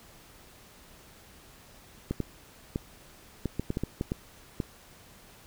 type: clicks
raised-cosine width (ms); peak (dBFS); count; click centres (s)
3; -16; 11; 2.11 / 2.203 / 2.759 / 3.457 / 3.596 / 3.704 / 3.771 / 3.836 / 4.011 / 4.119 / 4.602
effects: pink hiss -54 dBFS RMS until 5.46 s